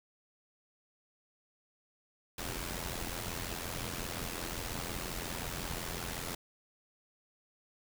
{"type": "noise with amplitude modulation", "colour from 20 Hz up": "pink", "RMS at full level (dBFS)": -36, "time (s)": [2.38, 6.35], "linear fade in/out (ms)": 5, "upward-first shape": "sine", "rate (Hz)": 85.6, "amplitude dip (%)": 70, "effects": []}